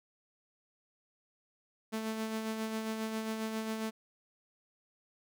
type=tone with tremolo; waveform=sawtooth; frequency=220.5 Hz; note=A3; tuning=4 cents sharp; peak=-29 dBFS; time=1.92-3.91 s; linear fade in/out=20 ms; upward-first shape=sine; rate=7.4 Hz; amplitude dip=40%; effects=none